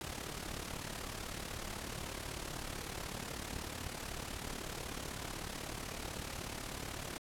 pink noise with amplitude modulation, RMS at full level -40 dBFS, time 0.01-7.18 s, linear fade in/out 0 ms, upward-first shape sine, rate 36.1 Hz, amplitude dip 65%, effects low-pass 12000 Hz 12 dB/octave

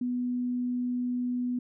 sine tone, 246.9 Hz, B3, in tune, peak -27 dBFS, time 0.01-1.59 s, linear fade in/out 5 ms, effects none

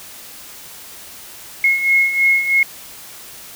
sine beating tone pair, 2164 / 2167.1 Hz, C#7 / C#7, -42 / -40 cents, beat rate 3.1 Hz, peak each -19 / -13 dBFS, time 1.64-2.63 s, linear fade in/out 2 ms, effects white hiss -37 dBFS RMS until 3.55 s

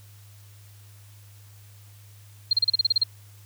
sine tone bursts, 4204 Hz, C8, 7 cents sharp, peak -16 dBFS, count 10, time 2.51-3.036 s, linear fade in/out 5 ms, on 22 ms, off 34 ms, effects added 102 Hz sine -47 dBFS peak until 3.45 s + white hiss -56 dBFS RMS until 3.45 s

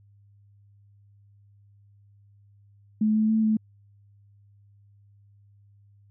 sine tone with pitch steps, 215.2 / 217 / 220.2 / 217.3 Hz, A3 / A3 / A3 / A3, -38 / -24 / +2 / -21 cents, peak -19 dBFS, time 3.01-3.57 s, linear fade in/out 5 ms, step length 140 ms, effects added 101 Hz sine -54 dBFS peak until 6.1 s

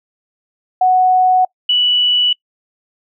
sine tone pair in turn, 740 / 2955 Hz, F#5 / F#7, 0 / -3 cents, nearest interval 2 octaves, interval 2397 cents, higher second, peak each -8 / -10 dBFS, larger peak first, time 0.81-1.45 / 1.69-2.33 s, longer neither, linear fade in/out 5 ms, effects noise-tail reverb RT60 0.1 s tail -25 dB re dry

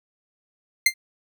sawtooth tone with exponential decay, 2093 Hz, C7, in tune, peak -7 dBFS, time 0.86-0.94 s, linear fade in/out 5 ms, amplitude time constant 16 ms, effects none

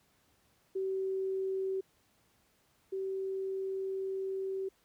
sine tone pair in turn, 382.5 / 384.2 Hz, G4 / G4, -42 / -35 cents, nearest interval unison, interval 7 cents, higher second, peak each -31 / -33 dBFS, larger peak first, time 0.75-1.81 / 2.92-4.69 s, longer second, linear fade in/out 10 ms, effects pink hiss -70 dBFS RMS until 4.84 s + high-pass 60 Hz 12 dB/octave

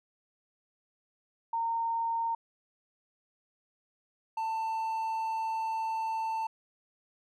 sine / triangle tone pair in turn, 918 / 891.4 Hz, A#5 / A5, -27 / +22 cents, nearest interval minor second, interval 51 cents, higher first, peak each -28 dBFS, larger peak neither, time 1.53-2.35 / 4.37-6.47 s, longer second, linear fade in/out 5 ms, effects none

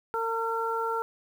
harmonic tone, 454.8 Hz, A#4, 43 cents flat, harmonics 1 / 2 / 3, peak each -31 / -31 / -31 dBFS, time 0.14-1.02 s, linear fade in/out 0 ms, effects 9-bit

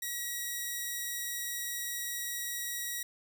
5% pulse tone, 1915 Hz, A#6, 46 cents sharp, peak -24 dBFS, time 0.02-3.03 s, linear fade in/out 5 ms, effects none

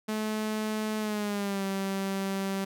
sawtooth tone with pitch glide, 215.7 to 194.4 Hz, A3 to G3, -34 to -14 cents, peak -25 dBFS, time 0.08-2.65 s, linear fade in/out 10 ms, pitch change -180 cents, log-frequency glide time 0.99-1.64 s, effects none

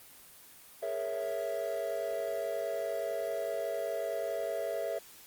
triangle chord, A# half-diminished seventh, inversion third, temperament equal, 415.3 / 466.2 / 554.4 / 659.3 Hz, G#4 / A#4 / C#5 / E5, 0 / 0 / 0 / 0 cents, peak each -39 / -38 / -36 / -33 dBFS, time 0.82-4.99 s, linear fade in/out 10 ms, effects white hiss -54 dBFS RMS until 5.26 s + Opus 24 kbps

